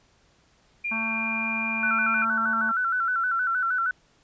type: tone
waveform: sine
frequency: 2400 Hz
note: D7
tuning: 37 cents sharp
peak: -26 dBFS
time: 0.84-2.25 s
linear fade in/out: 10 ms
type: harmonic tone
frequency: 223.8 Hz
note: A3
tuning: 30 cents sharp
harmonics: 1 / 3 / 4 / 5 / 6 / 7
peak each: -32 / -42 / -37 / -37 / -47 / -39 dBFS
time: 0.91-2.72 s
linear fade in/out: 10 ms
type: tone with vibrato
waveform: sine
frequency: 1425 Hz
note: F6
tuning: 34 cents sharp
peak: -22 dBFS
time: 1.83-3.91 s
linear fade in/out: 2 ms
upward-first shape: square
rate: 6.4 Hz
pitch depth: 85 cents each way
effects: pink hiss -62 dBFS RMS until 4.23 s + resampled to 16000 Hz